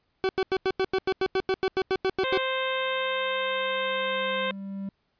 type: tone bursts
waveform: 40% pulse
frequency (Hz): 379.9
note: F#4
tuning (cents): +46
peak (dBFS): -21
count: 16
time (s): 0.24-2.375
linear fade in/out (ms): 0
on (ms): 50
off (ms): 89
type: harmonic tone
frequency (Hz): 523.3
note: C5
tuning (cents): 0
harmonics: 1 / 2 / 3 / 4 / 5 / 6 / 7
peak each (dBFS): -29 / -32 / -34 / -35 / -36 / -37 / -37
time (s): 2.24-4.51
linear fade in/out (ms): 0
type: tone with exponential growth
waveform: triangle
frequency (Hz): 196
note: G3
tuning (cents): 0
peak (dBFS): -28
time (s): 2.26-4.89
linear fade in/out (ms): 2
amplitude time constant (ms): 570
effects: pink hiss -73 dBFS RMS until 5.19 s + resampled to 11025 Hz